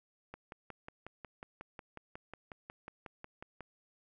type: click train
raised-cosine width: 0.5 ms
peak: -30 dBFS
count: 19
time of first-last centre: 0.34-3.607 s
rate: 5.51 Hz
effects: none